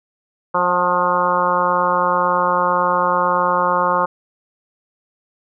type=harmonic tone with a mistuned harmonic; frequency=178.2 Hz; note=F3; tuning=35 cents sharp; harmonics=1 / 2 / 3 / 4 / 5 / 6 / 7 / 8; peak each=-29 / -29 / -21 / -29 / -20 / -19 / -21 / -27 dBFS; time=0.54-4.06 s; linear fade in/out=10 ms; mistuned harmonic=4; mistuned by=+41 cents; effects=none